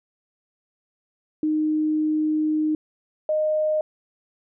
sine tone pair in turn, 308.3 / 616.6 Hz, D#4 / D#5, -16 / -16 cents, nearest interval octave, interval 1200 cents, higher second, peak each -19 dBFS, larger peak neither, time 1.43-2.75 / 3.29-3.81 s, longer first, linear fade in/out 2 ms, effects none

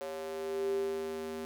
square tone with high-pass filter sweep, 79.2 Hz, D#2, 31 cents sharp, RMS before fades -36 dBFS, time 0.01-1.45 s, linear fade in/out 0 ms, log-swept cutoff 500 to 310 Hz, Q 9.3, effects none

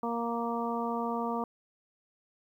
harmonic tone, 233.8 Hz, A#3, 5 cents sharp, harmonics 1 / 2 / 3 / 4 / 5, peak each -34 / -36 / -37 / -36 / -38 dBFS, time 0.03-1.44 s, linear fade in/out 2 ms, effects 11-bit

